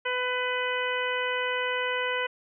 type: harmonic tone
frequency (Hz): 500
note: B4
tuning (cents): +21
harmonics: 1 / 2 / 3 / 4 / 5 / 6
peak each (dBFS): -31 / -33 / -32 / -33 / -36 / -36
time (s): 0.05-2.27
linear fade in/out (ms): 10
effects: none